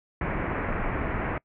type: low-pass noise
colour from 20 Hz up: pink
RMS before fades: -29 dBFS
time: 0.21-1.38 s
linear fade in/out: 2 ms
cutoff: 2300 Hz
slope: 48 dB/octave
effects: noise-tail reverb RT60 0.1 s tail -25 dB re dry